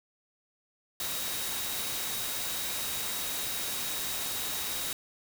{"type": "tone in noise", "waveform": "sine", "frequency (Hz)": 3800, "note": "A#7", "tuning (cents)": 33, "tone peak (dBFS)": -41, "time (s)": [1, 4.93], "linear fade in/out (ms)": 2, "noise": "white", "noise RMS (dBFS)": -34, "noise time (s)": [1, 4.93], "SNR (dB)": -10, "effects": []}